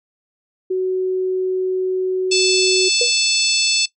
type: tone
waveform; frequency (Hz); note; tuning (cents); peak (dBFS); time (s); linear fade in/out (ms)
sine; 372.7; F#4; +13; -16; 0.7-2.89; 10
type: harmonic tone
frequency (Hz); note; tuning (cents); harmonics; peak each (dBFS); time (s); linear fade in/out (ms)
878; A5; -4; 3 / 4 / 5 / 6 / 7 / 8 / 9; -21 / -23 / -20 / -22 / -26 / -31 / -22; 2.31-3.86; 10
type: tone with exponential decay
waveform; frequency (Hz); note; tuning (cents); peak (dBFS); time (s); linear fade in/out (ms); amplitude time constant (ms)
sine; 483.2; B4; -38; -14; 3.01-3.13; 5; 26
effects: noise-tail reverb RT60 0.1 s tail -18 dB re dry